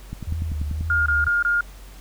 click train, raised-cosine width 5 ms, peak -18 dBFS, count 8, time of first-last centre 0.13-0.81 s, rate 10.3 Hz
sine tone with vibrato, 77.78 Hz, D#2, in tune, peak -24 dBFS, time 0.27-1.28 s, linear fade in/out 5 ms, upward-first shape sine, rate 2 Hz, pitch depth 88 cents each way
sine tone bursts, 1416 Hz, F6, 23 cents sharp, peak -17 dBFS, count 4, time 0.9-1.609 s, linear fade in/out 2 ms, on 160 ms, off 23 ms
effects added 47 Hz sine -39 dBFS peak until 2 s + pink hiss -48 dBFS RMS until 2 s

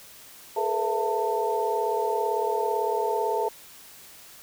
sine tone cluster, 422 / 460.1 / 497.7 / 669 / 894 Hz, G#4 / A#4 / B4 / E5 / A5, +28 / -23 / +13 / +25 / +27 cents, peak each -28 / -31 / -33 / -32 / -27 dBFS, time 0.56-3.49 s, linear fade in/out 10 ms, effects white hiss -48 dBFS RMS until 4.42 s

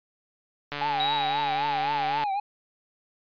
click train, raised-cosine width 0.3 ms, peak -16 dBFS, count 221, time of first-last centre 0.72-2.237 s, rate 145 Hz
triangle tone with vibrato, 831 Hz, G#5, 1 cent sharp, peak -23 dBFS, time 0.81-2.4 s, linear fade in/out 5 ms, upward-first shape triangle, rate 3.8 Hz, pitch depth 150 cents each way
sine tone with exponential decay, 3837 Hz, A#7, 49 cents sharp, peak -25 dBFS, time 1-2.38 s, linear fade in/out 1 ms, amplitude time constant 300 ms
effects resampled to 11025 Hz

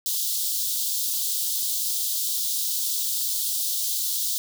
white high-pass noise, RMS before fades -26 dBFS, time 0.06-4.38 s, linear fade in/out 0 ms, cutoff 3400 Hz, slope 48 dB/octave, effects none

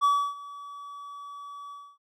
triangle tone with ADSR envelope, 1143 Hz, D6, 47 cents flat, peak -16 dBFS, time 0.01-1.98 s, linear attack 32 ms, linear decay 300 ms, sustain -21 dB, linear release 270 ms, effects none

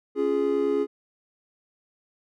triangle chord, Db major, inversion none, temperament just, 277.2 / 346.5 / 415.8 Hz, Db4 / F4 / Ab4, 0 / -14 / +2 cents, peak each -26 / -27 / -21 dBFS, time 0.15-0.87 s, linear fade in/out 50 ms, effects none

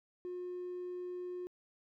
triangle tone, 359.1 Hz, F4, 48 cents sharp, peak -36 dBFS, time 0.25-1.47 s, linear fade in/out 0 ms, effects tanh soft clip ceiling -35 dBFS

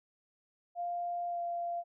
sine tone with pitch glide, 698.5 to 690.9 Hz, F5 to F5, 0 to -19 cents, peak -33 dBFS, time 0.75-1.84 s, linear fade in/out 50 ms, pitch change -19 cents, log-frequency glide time 1.28-1.4 s, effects none

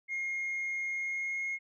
sine tone with pitch glide, 2140 to 2154 Hz, C7 to C7, +38 to +50 cents, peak -30 dBFS, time 0.08-1.59 s, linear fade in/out 50 ms, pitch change +12 cents, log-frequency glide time 0.89-1.43 s, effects tanh soft clip ceiling -30 dBFS

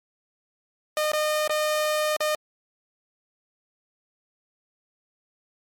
sawtooth tone with dropouts, 610 Hz, D#5, 34 cents flat, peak -18 dBFS, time 0.97-2.35 s, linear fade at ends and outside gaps 1 ms, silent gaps 1.118-1.133 / 1.476-1.495 / 2.165-2.205 s, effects MP3 64 kbps

